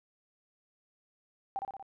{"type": "tone with echo", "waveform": "sine", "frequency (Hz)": 784, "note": "G5", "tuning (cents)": 0, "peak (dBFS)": -31, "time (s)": [1.56, 1.59], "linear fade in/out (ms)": 0, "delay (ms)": 59, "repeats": 4, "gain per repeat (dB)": -3, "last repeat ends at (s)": 1.826, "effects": []}